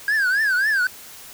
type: tone with vibrato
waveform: triangle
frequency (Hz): 1608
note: G6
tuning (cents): +44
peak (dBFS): -15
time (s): 0.08-0.87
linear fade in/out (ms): 2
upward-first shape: triangle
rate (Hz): 3.7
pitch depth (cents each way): 200
effects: white hiss -41 dBFS RMS until 1.33 s